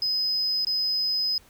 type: tone with dropouts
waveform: sine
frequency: 5040 Hz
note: D#8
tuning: 21 cents sharp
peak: -21 dBFS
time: 0.02-1.38 s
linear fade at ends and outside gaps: 2 ms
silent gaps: 0.649-0.669 s
effects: tanh soft clip ceiling -20 dBFS + pink hiss -56 dBFS RMS until 1.49 s